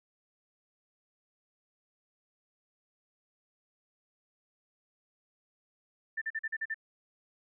sine tone bursts, 1780 Hz, A6, 20 cents sharp, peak -31 dBFS, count 7, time 6.17-6.744 s, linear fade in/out 10 ms, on 46 ms, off 42 ms, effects none

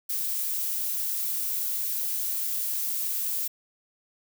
violet noise, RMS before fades -29 dBFS, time 0.09-3.48 s, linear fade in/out 10 ms, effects none

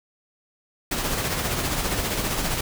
pink noise with tremolo, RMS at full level -24 dBFS, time 0.91-2.61 s, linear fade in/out 5 ms, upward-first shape sine, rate 15 Hz, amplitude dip 40%, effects none

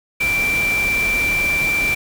sine tone in noise, 2349 Hz, D7, in tune, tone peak -16 dBFS, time 0.2-1.95 s, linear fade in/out 10 ms, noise pink, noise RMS -27 dBFS, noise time 0.2-1.95 s, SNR +8 dB, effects none

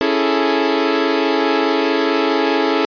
sawtooth chord, A major seventh, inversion first, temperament equal, 277.2 / 329.6 / 415.3 / 440 Hz, C#4 / E4 / G#4 / A4, 0 / 0 / 0 / 0 cents, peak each -16 dBFS, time 0.01-2.85 s, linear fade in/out 0 ms, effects resampled to 11025 Hz

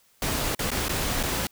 pink noise with dropouts, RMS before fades -27 dBFS, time 0.22-1.47 s, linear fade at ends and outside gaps 2 ms, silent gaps 0.549-0.591 / 0.705-0.715 / 0.884-0.893 / 1.23-1.235 s, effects white hiss -62 dBFS RMS until 1.51 s

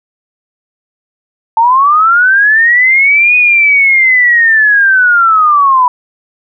sine linear two-way sweep, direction up then down, 882 to 2489 to 976 Hz, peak -4 dBFS, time 1.57-5.88 s, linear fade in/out 2 ms, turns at 3.36 s, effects none

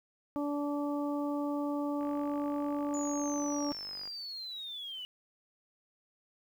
harmonic tone, 289.6 Hz, D4, 24 cents flat, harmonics 1 / 2 / 3 / 4, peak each -32 / -38 / -42 / -44 dBFS, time 0.36-3.72 s, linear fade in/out 0 ms
click train, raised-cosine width 0.5 ms, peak -36 dBFS, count 102, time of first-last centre 2.01-4.075 s, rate 48.9 Hz
sine linear sweep, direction down, 6980 to 2921 Hz, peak -39 dBFS, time 2.94-5.05 s, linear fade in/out 0 ms
effects 10-bit

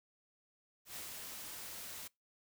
white noise with ADSR envelope, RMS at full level -45 dBFS, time 0.85-2.08 s, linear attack 110 ms, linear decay 110 ms, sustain -2 dB, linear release 10 ms, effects noise-tail reverb RT60 0.2 s tail -24 dB re dry

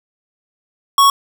square tone, 1108.7 Hz, C#6, in tune, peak -8 dBFS, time 0.98-1.1 s, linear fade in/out 2 ms, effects 8-bit

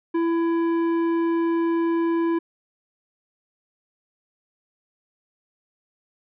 sine tone with tanh clipping, 333.8 Hz, E4, 22 cents sharp, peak -21 dBFS, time 0.14-2.39 s, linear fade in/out 10 ms, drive 11 dB, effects none

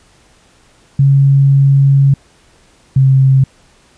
sine tone pair in turn, 138.1 / 133.7 Hz, C#3 / C3, -6 / +38 cents, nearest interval minor second, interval 56 cents, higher first, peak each -5 dBFS, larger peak neither, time 0.99-2.14 / 2.96-3.44 s, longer first, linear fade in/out 5 ms, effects pink hiss -49 dBFS RMS until 3.97 s + resampled to 22050 Hz

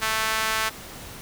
sawtooth tone with high-pass filter, 220 Hz, A3, in tune, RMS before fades -25 dBFS, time 0.01-0.7 s, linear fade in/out 20 ms, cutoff 1300 Hz, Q 1.2, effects pink hiss -40 dBFS RMS until 1.21 s

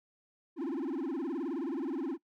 triangle tone with vibrato, 302.7 Hz, D#4, 48 cents flat, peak -30 dBFS, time 0.56-2.18 s, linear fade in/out 50 ms, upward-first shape sine, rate 19 Hz, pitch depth 290 cents each way, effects noise-tail reverb RT60 0.1 s tail -20 dB re dry

